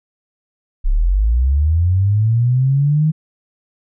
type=linear sweep; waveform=sine; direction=up; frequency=30.87 to 158.4 Hz; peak=-11 dBFS; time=0.84-3.12 s; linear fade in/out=20 ms; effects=none